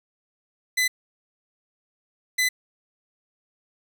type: tone bursts at uneven times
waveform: sawtooth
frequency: 2011 Hz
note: B6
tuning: 31 cents sharp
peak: -16 dBFS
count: 2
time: 0.77-0.88 / 2.38-2.49 s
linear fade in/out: 10 ms
effects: none